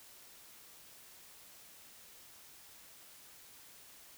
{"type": "silence", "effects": ["white hiss -57 dBFS RMS until 4.17 s"]}